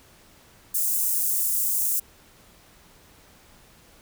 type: high-pass noise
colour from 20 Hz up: white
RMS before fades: -24 dBFS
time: 0.74-2 s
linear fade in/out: 10 ms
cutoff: 7600 Hz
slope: 24 dB/octave
effects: pink hiss -54 dBFS RMS until 4.01 s